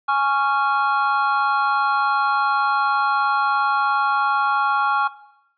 triangle chord, Db major, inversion second, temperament just, 831.5 / 1108.7 / 1385.9 Hz, Ab5 / Db6 / F6, +2 / 0 / -14 cents, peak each -19 dBFS, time 0.08-5.08 s, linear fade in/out 10 ms, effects noise-tail reverb RT60 0.8 s tail -17 dB re dry + resampled to 11025 Hz

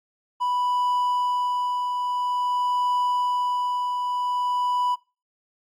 triangle tone with tremolo, 987.8 Hz, B5, in tune, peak -18 dBFS, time 0.4-4.96 s, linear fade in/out 20 ms, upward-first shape triangle, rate 0.49 Hz, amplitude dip 40%, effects noise-tail reverb RT60 0.3 s tail -23 dB re dry + AAC 64 kbps

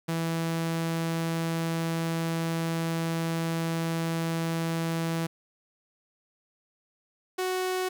sawtooth tone pair in turn, 164.81 / 370 Hz, E3 / F#4, 0 / 0 cents, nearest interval octave + major second, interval 1400 cents, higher second, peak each -23 / -23 dBFS, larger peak neither, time 0.08-5.27 / 7.38-7.89 s, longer first, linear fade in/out 10 ms, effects 10-bit

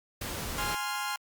pink noise, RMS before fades -36 dBFS, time 0.21-0.75 s, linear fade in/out 5 ms
sawtooth chord, F minor, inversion first, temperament equal, 830.6 / 1046.5 / 1396.9 Hz, Ab5 / C6 / F6, 0 / 0 / 0 cents, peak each -32 dBFS, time 0.58-1.16 s, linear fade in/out 2 ms
effects Opus 48 kbps

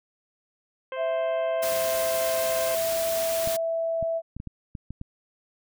harmonic tone, 523.3 Hz, C5, in tune, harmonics 1 / 2 / 3 / 4 / 5 / 6, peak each -32 / -38 / -42 / -44 / -46 / -48 dBFS, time 0.92-2.75 s, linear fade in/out 2 ms
sine tone, 659.3 Hz, E5, in tune, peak -24 dBFS, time 0.96-4.22 s, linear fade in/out 50 ms
white noise, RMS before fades -32 dBFS, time 1.62-3.57 s, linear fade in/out 10 ms
clicks, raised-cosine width 5 ms, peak -23 dBFS, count 8, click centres 3.474 / 4.027 / 4.366 / 4.401 / 4.473 / 4.752 / 4.906 / 5.014 s
effects none

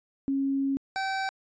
sine / 25% pulse tone pair in turn, 273.4 / 771.5 Hz, C#4 / G5, -24 / -28 cents, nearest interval octave + tritone, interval 1796 cents, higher second, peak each -24 dBFS, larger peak neither, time 0.28-0.77 / 0.96-1.29 s, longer first, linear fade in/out 0 ms, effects resampled to 16000 Hz

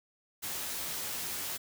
white noise with comb filter, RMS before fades -37 dBFS, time 0.42-1.58 s, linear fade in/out 20 ms, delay 13 ms, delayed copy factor +0.5, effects none

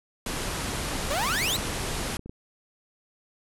pink low-pass noise, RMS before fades -31 dBFS, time 0.26-2.17 s, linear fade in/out 2 ms, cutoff 12000 Hz, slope 96 dB/octave
clicks, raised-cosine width 3 ms, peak -27 dBFS, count 12, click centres 1.013 / 1.353 / 1.484 / 1.653 / 1.69 / 1.912 / 2.014 / 2.099 / 2.139 / 2.194 / 2.26 / 2.295 s
sawtooth exponential sweep, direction up, 523.3 to 4222 Hz, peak -22 dBFS, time 1.1-1.57 s, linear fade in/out 10 ms
effects none

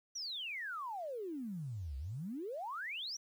sine exponential two-way sweep, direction down then up, 5980 to 63.5 to 5980 Hz, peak -39 dBFS, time 0.15-3.17 s, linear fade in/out 10 ms, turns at 1.97 s, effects 11-bit

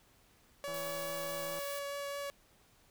sawtooth tone with vibrato, 566 Hz, C#5, 36 cents sharp, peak -34 dBFS, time 0.64-2.3 s, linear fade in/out 0 ms, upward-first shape triangle, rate 4.7 Hz, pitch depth 9 cents each way
click train, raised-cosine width 1 ms, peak -36 dBFS, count 152, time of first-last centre 0.68-1.59 s, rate 166 Hz
blue noise, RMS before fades -46 dBFS, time 0.74-1.79 s, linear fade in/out 2 ms
effects pink hiss -66 dBFS RMS until 2.9 s

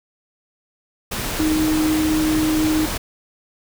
sine tone in noise, 311.1 Hz, D#4, in tune, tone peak -16 dBFS, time 1.39-2.86 s, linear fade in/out 10 ms, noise pink, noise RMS -25 dBFS, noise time 1.11-2.98 s, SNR +6 dB, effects none

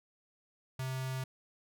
square tone with notch filter, 130.81 Hz, C3, in tune, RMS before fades -37 dBFS, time 0.79-1.24 s, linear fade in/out 5 ms, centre 300 Hz, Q 0.61, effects none

